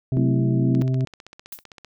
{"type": "harmonic tone", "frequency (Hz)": 130, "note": "C3", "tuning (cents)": -11, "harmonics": [1, 2, 3, 5], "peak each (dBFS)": [-19, -29, -34, -39], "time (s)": [0.12, 1.05], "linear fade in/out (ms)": 2}
{"type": "chord", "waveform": "sine", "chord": "F# half-diminished seventh", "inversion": "none", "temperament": "equal", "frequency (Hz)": [185, 220, 261.6, 329.6], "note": ["F#3", "A3", "C4", "E4"], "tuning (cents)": [0, 0, 0, 0], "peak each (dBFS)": -26, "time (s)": [0.17, 0.82], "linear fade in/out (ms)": 0}
{"type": "click train", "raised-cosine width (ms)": 0.2, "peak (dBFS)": -24, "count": 18, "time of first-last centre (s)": [0.75, 1.847], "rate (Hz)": 15.5}
{"type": "noise with exponential decay", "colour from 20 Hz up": "violet", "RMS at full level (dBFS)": -30, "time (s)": [1.52, 1.64], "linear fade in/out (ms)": 5, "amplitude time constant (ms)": 26}
{"effects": []}